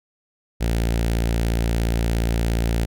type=tone with notch filter; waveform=sawtooth; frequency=57.1 Hz; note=A#1; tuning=35 cents flat; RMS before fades=-21 dBFS; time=0.6-2.86 s; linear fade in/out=20 ms; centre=1100 Hz; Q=1.7; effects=none